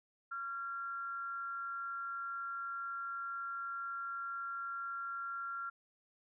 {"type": "tone with amplitude modulation", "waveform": "sine", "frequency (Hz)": 1376, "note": "F6", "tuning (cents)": -26, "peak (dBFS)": -36, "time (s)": [0.31, 5.7], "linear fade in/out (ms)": 10, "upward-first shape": "sine", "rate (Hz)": 258, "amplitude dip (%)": 50, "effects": []}